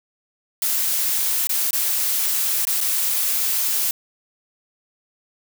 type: noise with dropouts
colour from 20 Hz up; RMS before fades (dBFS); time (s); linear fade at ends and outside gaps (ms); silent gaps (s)
blue; -21; 0.62-3.91; 2; 1.471-1.493 / 1.708-1.73 / 2.652-2.67 / 2.806-2.811
effects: none